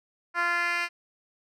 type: tone with band-pass filter sweep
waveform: 10% pulse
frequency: 346.3 Hz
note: F4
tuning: 15 cents flat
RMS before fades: -27 dBFS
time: 0.34-0.89 s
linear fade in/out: 50 ms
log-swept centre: 1400 to 2700 Hz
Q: 1.8
effects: none